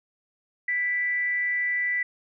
sine tone with frequency modulation, 1975.5 Hz, B6, in tune, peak -23 dBFS, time 0.68-2.03 s, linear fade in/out 5 ms, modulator 339 Hz, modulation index 0.22, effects none

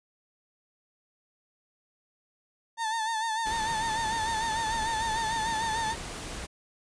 35% pulse tone with vibrato, 893 Hz, A5, 25 cents sharp, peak -26 dBFS, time 2.77-5.96 s, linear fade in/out 50 ms, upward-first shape sine, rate 6.7 Hz, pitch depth 55 cents each way
pink noise, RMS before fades -38 dBFS, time 3.45-6.47 s, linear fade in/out 20 ms
effects resampled to 22050 Hz

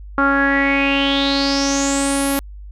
sawtooth tone with low-pass filter sweep, 277.2 Hz, C#4, in tune, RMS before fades -17 dBFS, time 0.18-2.39 s, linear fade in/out 0 ms, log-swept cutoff 1300 to 12000 Hz, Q 7.9, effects added 50 Hz sine -32 dBFS peak until 2.71 s

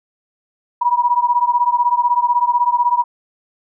sine beating tone pair, 961 / 977 Hz, B5 / B5, -48 / -19 cents, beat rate 16 Hz, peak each -15 / -16 dBFS, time 0.81-3.04 s, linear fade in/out 10 ms, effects none

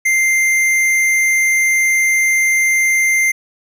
sine tone with tanh clipping, 2093 Hz, C7, in tune, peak -13 dBFS, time 0.05-3.32 s, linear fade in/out 10 ms, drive 15 dB, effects none

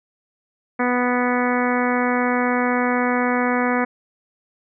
harmonic tone, 246.9 Hz, B3, in tune, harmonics 1 / 2 / 3 / 4 / 5 / 6 / 7 / 8 / 9, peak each -21 / -24 / -26 / -27 / -28 / -29 / -29 / -30 / -31 dBFS, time 0.79-3.85 s, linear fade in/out 10 ms, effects none

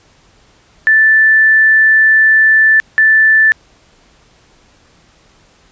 sine tone bursts at uneven times, 1760 Hz, A6, in tune, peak -5 dBFS, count 2, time 0.87-2.8 / 2.98-3.52 s, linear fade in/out 0 ms, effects pink hiss -49 dBFS RMS until 5.71 s + resampled to 16000 Hz

